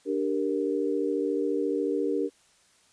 sine chord, G minor, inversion second, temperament equal, 293.7 / 392 / 466.2 Hz, D4 / G4 / Bb4, 0 / 0 / 0 cents, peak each -29 dBFS, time 0.05-2.3 s, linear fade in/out 50 ms, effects white hiss -62 dBFS RMS until 2.92 s + resampled to 22050 Hz

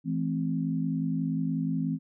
sine chord, A minor, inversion second, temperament equal with one note detuned, 164.81 / 215.7 / 261.6 Hz, E3 / A3 / C4, 0 / -34 / 0 cents, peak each -29 / -34 / -30 dBFS, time 0.04-1.99 s, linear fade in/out 50 ms, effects none

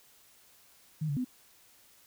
sine tone with pitch steps, 155.2 / 142.8 / 252.2 Hz, D#3 / D3 / B3, -4 / -48 / +36 cents, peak -29 dBFS, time 1.01-1.247 s, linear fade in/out 10 ms, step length 79 ms, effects white hiss -61 dBFS RMS until 2.06 s

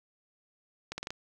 accelerating click train, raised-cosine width 0.2 ms, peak -19 dBFS, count 5, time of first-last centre 0.92-1.105 s, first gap 60 ms, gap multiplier 0.83, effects none

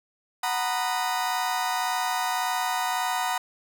35% pulse chord, B major seventh, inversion second, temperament just, 740.8 / 926 / 987.8 / 1234.7 Hz, F#5 / A#5 / B5 / D#6, +2 / -12 / 0 / -14 cents, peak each -27 / -29 / -29 / -32 dBFS, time 0.43-3.38 s, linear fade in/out 5 ms, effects none

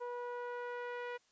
sawtooth tone with low-pass filter sweep, 486.4 Hz, B4, 26 cents flat, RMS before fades -42 dBFS, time 0-1.18 s, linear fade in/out 20 ms, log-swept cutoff 990 to 2200 Hz, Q 1.5, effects white hiss -72 dBFS RMS until 1.31 s + resampled to 16000 Hz

